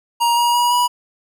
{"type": "tone with pitch steps", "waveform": "square", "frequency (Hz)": [943, 953.4, 963.9, 974.6], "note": ["A#5", "A#5", "B5", "B5"], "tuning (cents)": [20, 39, -42, -23], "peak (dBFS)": -14, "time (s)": [0.2, 0.88], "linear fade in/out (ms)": 20, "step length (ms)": 170, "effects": []}